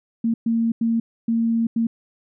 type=tone bursts at uneven times; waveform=sine; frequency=229.1 Hz; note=A#3; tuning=30 cents flat; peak=-17 dBFS; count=5; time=0.24-0.34 / 0.46-0.72 / 0.81-1 / 1.28-1.67 / 1.76-1.87 s; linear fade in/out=5 ms; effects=none